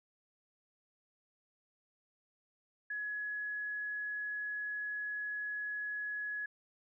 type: tone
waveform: sine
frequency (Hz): 1686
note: G#6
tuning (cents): +26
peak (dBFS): -36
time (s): 2.9-6.46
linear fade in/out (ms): 5
effects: none